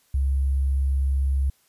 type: tone with sample-and-hold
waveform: sine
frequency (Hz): 67.8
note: C#2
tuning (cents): -38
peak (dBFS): -19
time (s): 0.14-1.5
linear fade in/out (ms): 5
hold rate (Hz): 11025
effects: white hiss -63 dBFS RMS until 1.68 s + resampled to 32000 Hz